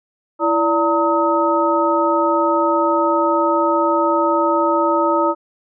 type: tone cluster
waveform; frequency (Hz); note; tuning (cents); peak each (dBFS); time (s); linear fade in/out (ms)
sine; 333.1 / 581 / 916 / 1269; E4 / D5 / A#5 / D#6; +18 / -19 / -31 / +34; -19; 0.39-5.35; 50
effects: none